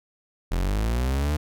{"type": "linear sweep", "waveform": "40% pulse", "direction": "up", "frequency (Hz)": [41.2, 77], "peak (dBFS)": -21, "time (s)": [0.51, 1.37], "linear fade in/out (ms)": 10, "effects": []}